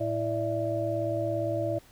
harmonic tone with a mistuned harmonic, 110.3 Hz, A2, 5 cents sharp, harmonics 1 / 3 / 5 / 6, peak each -33 / -33 / -30 / -33 dBFS, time 0-1.79 s, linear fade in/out 10 ms, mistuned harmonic 5, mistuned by +100 cents, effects pink hiss -57 dBFS RMS until 1.91 s

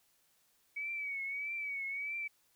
sine tone with vibrato, 2264 Hz, C#7, 36 cents sharp, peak -36 dBFS, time 0.76-2.28 s, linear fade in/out 10 ms, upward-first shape triangle, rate 1.6 Hz, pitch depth 76 cents each way, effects white hiss -72 dBFS RMS until 2.55 s

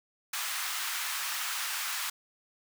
pink high-pass noise, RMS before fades -34 dBFS, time 0.33-2.1 s, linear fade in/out 5 ms, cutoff 1100 Hz, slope 24 dB/octave, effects none

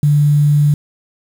sine tone with quantisation, 146.83 Hz, D3, in tune, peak -8 dBFS, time 0.03-0.74 s, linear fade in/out 2 ms, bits 6, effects none

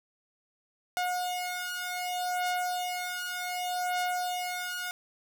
sawtooth beating tone pair, 721 / 721.66 Hz, F#5 / F#5, -45 / -43 cents, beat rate 0.66 Hz, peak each -30 / -29 dBFS, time 0.97-4.91 s, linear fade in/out 0 ms, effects 10-bit

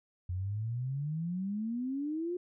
sine exponential sweep, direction up, 87.4 to 363.2 Hz, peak -32 dBFS, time 0.29-2.37 s, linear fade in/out 5 ms, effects none

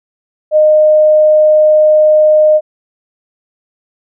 sine tone, 614 Hz, D#5, 23 cents flat, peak -4 dBFS, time 0.51-2.61 s, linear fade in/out 50 ms, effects none

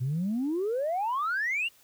sine exponential sweep, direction up, 119.7 to 2900 Hz, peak -25 dBFS, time 0-1.69 s, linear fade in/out 20 ms, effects tanh soft clip ceiling -23 dBFS + white hiss -60 dBFS RMS until 1.83 s

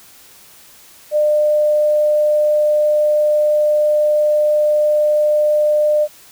sine tone, 601 Hz, D5, 40 cents sharp, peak -11 dBFS, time 1.11-6.08 s, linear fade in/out 50 ms, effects white hiss -44 dBFS RMS until 6.31 s

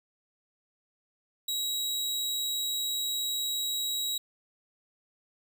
sawtooth tone, 3853 Hz, B7, 44 cents flat, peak -26 dBFS, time 1.48-4.18 s, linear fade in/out 5 ms, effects none

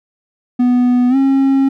triangle tone with pitch glide, 246.9 to 270.8 Hz, B3 to C#4, 0 to -40 cents, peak -7 dBFS, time 0.59-1.69 s, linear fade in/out 10 ms, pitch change +160 cents, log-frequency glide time 1.09-1.16 s, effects none

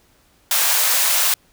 white high-pass noise, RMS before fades -17 dBFS, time 0.51-1.34 s, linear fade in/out 2 ms, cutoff 600 Hz, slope 24 dB/octave, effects pink hiss -57 dBFS RMS until 1.52 s

